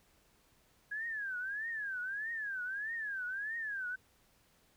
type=tone with vibrato; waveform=sine; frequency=1646 Hz; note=G#6; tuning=16 cents flat; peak=-36 dBFS; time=0.91-3.96 s; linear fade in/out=10 ms; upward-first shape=triangle; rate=1.6 Hz; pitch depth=230 cents each way; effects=pink hiss -69 dBFS RMS until 4.76 s